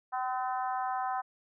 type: harmonic tone with a mistuned harmonic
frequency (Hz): 255.3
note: C4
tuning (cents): -42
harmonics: 3 / 4 / 5 / 6 / 7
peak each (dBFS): -32 / -36 / -39 / -44 / -50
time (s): 0.12-1.22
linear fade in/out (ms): 20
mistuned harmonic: 6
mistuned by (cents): -15
effects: none